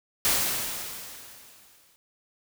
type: noise with exponential decay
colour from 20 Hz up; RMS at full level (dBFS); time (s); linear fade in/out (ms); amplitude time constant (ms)
white; -22; 0.25-1.96; 0; 370
effects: none